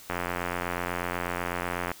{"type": "click train", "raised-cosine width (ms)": 0.5, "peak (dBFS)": -14, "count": 161, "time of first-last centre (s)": [0.1, 1.916], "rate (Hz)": 88.1, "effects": ["white hiss -49 dBFS RMS until 2 s"]}